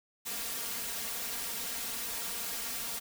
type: noise with comb filter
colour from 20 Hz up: white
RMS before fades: -37 dBFS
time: 0.25-3 s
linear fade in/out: 20 ms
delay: 4.3 ms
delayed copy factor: +0.95
effects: none